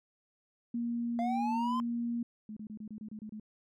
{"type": "tone", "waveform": "sine", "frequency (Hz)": 236, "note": "A#3", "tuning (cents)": 22, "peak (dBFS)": -31, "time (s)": [0.74, 2.23], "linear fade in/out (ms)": 5}
{"type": "linear sweep", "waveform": "triangle", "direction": "up", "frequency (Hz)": [683, 1046.5], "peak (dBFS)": -30, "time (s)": [1.19, 1.8], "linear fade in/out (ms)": 0}
{"type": "tone bursts", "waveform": "sine", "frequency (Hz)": 214.3, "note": "A3", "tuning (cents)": -45, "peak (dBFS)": -40, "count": 9, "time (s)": [2.49, 3.398], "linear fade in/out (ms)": 2, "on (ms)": 76, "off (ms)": 28}
{"effects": []}